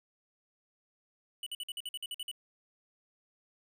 square tone bursts, 2960 Hz, F#7, in tune, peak -37 dBFS, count 11, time 1.43-2.314 s, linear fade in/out 2 ms, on 34 ms, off 51 ms, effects none

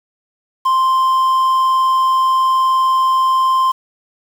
triangle tone with quantisation, 1046.5 Hz, C6, in tune, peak -9 dBFS, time 0.65-3.72 s, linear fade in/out 10 ms, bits 6, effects none

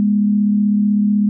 sine tone pair together, 205.8 / 241.8 Hz, G#3 / B3, -16 / -36 cents, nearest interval minor third, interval 280 cents, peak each -12 / -22 dBFS, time 0-1.29 s, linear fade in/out 0 ms, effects none

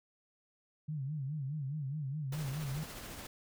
sine tone with vibrato, 143.4 Hz, D3, 41 cents flat, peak -35 dBFS, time 0.88-2.84 s, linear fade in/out 10 ms, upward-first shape sine, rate 4.8 Hz, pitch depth 150 cents each way
pink noise with tremolo, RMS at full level -45 dBFS, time 2.32-3.27 s, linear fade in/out 5 ms, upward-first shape sine, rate 14 Hz, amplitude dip 30%
effects none

